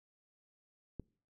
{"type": "click", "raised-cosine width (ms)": 3, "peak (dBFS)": -29, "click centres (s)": 0.997, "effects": ["noise-tail reverb RT60 0.5 s tail -26 dB re dry"]}